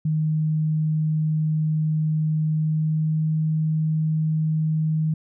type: tone with pitch glide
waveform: sine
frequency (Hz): 155.56 to 156.82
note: D#3 to D#3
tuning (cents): 0 to +14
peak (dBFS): -19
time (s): 0.05-5.14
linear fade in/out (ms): 5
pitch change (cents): +14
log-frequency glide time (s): 2.51-3.31
effects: none